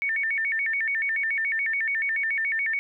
sine tone with vibrato, 2000 Hz, B6, 21 cents sharp, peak -23 dBFS, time 0.02-2.79 s, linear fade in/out 0 ms, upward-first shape square, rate 7 Hz, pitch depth 190 cents each way, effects none

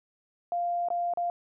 sine tone with dropouts, 697 Hz, F5, 4 cents flat, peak -26 dBFS, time 0.52-1.3 s, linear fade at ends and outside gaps 1 ms, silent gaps 0.886-0.903 / 1.137-1.173 s, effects none

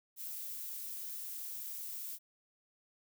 violet noise, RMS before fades -43 dBFS, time 0.16-2.19 s, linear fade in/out 50 ms, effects none

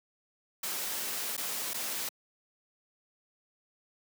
white noise with dropouts, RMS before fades -35 dBFS, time 0.63-2.09 s, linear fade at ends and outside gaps 5 ms, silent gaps 1.367-1.377 / 1.735-1.742 s, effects high-pass 200 Hz 12 dB/octave

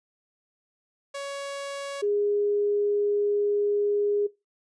sawtooth / sine tone pair in turn, 559 / 411 Hz, C#5 / G#4, +14 / -18 cents, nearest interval perfect fourth, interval 532 cents, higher first, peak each -28 / -22 dBFS, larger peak second, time 1.14-2.02 / 2.02-4.27 s, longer second, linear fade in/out 10 ms, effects noise-tail reverb RT60 0.2 s tail -18 dB re dry + resampled to 22050 Hz

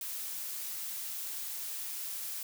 blue noise, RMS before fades -39 dBFS, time 0.01-2.43 s, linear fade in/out 2 ms, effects none

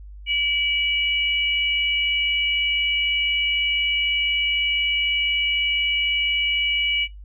sine tone pair together, 2302 / 2924 Hz, D7 / F#7, -35 / -21 cents, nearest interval major third, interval 414 cents, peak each -22 dBFS, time 0.26-7.08 s, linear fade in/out 50 ms, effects noise-tail reverb RT60 0.2 s tail -22 dB re dry + added 50 Hz sine -37 dBFS peak until 7.24 s

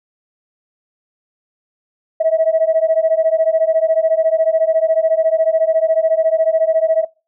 sine beating tone pair, 638 / 652 Hz, D#5 / E5, +43 / -19 cents, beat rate 14 Hz, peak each -14 dBFS, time 2.2-7.05 s, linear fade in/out 10 ms, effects noise-tail reverb RT60 0.3 s tail -23 dB re dry + tanh soft clip ceiling -5 dBFS

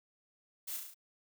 blue noise with echo, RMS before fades -41 dBFS, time 0.67-0.77 s, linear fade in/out 10 ms, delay 35 ms, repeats 5, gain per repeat -3 dB, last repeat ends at 0.945 s, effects none

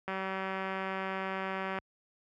click train, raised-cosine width 0.5 ms, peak -21 dBFS, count 327, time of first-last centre 0.08-1.787 s, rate 191 Hz, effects high-pass 60 Hz 12 dB/octave

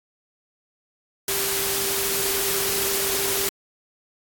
sine tone in noise, 393 Hz, G4, 4 cents sharp, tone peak -30 dBFS, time 1.28-3.49 s, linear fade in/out 2 ms, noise white, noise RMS -24 dBFS, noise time 1.28-3.49 s, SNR -9 dB, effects AAC 64 kbps

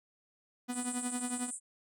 45% pulse tone with tremolo, 246.9 Hz, B3, in tune, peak -32 dBFS, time 0.68-1.51 s, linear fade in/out 20 ms, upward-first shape triangle, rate 11 Hz, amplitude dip 85%
pink band-pass noise, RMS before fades -41 dBFS, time 0.7-1.6 s, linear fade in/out 50 ms, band 7700 to 9500 Hz, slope 96 dB/octave
effects none

